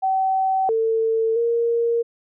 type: tone with pitch steps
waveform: sine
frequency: 764 / 448.4 / 466.9 Hz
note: G5 / A4 / A#4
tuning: -45 / +33 / +3 cents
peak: -17 dBFS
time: 0.02-2.03 s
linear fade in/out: 20 ms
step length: 670 ms
effects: none